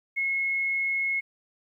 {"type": "tone", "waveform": "sine", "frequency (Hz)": 2173, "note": "C#7", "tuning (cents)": -35, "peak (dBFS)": -24, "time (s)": [0.16, 1.21], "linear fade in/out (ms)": 20, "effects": ["11-bit"]}